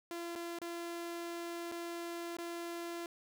sawtooth tone with dropouts, 341.4 Hz, F4, 39 cents flat, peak -36 dBFS, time 0.11-3.06 s, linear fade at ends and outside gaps 1 ms, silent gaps 0.354-0.359 / 0.587-0.616 / 1.716-1.721 / 2.368-2.385 s, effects none

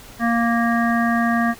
harmonic tone, 233.1 Hz, A#3, in tune, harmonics 1 / 3 / 5 / 7 / 8, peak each -18 / -23 / -25 / -26 / -27 dBFS, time 0.19-1.55 s, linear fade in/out 50 ms, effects pink hiss -42 dBFS RMS until 1.59 s

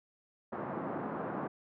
pink band-pass noise, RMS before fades -38 dBFS, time 0.52-1.48 s, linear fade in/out 10 ms, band 160 to 1300 Hz, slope 24 dB/octave, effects none

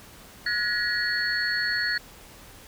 sine tone cluster, 1450 / 1690 / 1897 / 4383 Hz, F#6 / G#6 / A#6 / C#8, -35 / +30 / +30 / -20 cents, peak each -33 / -28 / -28 / -29 dBFS, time 0.46-1.98 s, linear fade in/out 5 ms, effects pink hiss -48 dBFS RMS until 2.67 s

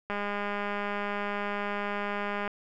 click train, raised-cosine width 0.5 ms, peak -18 dBFS, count 486, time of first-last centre 0.1-2.477 s, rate 204 Hz, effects none

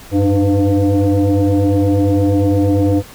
sine tone with frequency modulation, 103.8 Hz, G#2, in tune, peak -10 dBFS, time 0.11-3.03 s, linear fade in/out 50 ms, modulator 199 Hz, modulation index 2, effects pink hiss -38 dBFS RMS until 3.14 s

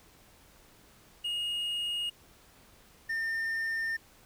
triangle tone pair in turn, 2864 / 1809.1 Hz, F7 / A6, +43 / +48 cents, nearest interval minor sixth, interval 795 cents, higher first, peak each -29 / -28 dBFS, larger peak second, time 1.24-2.1 / 3.09-3.97 s, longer second, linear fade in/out 10 ms, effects pink hiss -59 dBFS RMS until 4.25 s

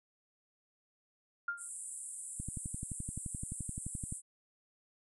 sine tone with exponential decay, 1401 Hz, F6, 5 cents sharp, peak -30 dBFS, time 1.48-1.69 s, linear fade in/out 5 ms, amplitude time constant 45 ms
pink band-pass noise, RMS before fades -45 dBFS, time 1.57-4.22 s, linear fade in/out 50 ms, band 7800 to 10000 Hz, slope 96 dB/octave
click train, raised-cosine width 5 ms, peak -28 dBFS, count 21, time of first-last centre 2.4-4.124 s, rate 11.6 Hz
effects none

